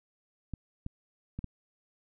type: clicks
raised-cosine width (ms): 5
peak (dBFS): -24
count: 4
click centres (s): 0.537 / 0.864 / 1.39 / 1.443
effects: none